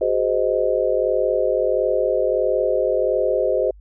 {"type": "chord", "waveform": "sine", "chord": "Ab dominant seventh", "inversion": "third", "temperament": "just", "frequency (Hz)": [373.8, 415.3, 519.1, 623], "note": ["Gb4", "Ab4", "C5", "Eb5"], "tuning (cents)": [18, 0, -14, 2], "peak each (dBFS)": [-24, -24, -20, -22], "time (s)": [0.01, 3.71], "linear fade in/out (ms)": 5, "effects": ["added 50 Hz sine -42 dBFS peak until 3.8 s"]}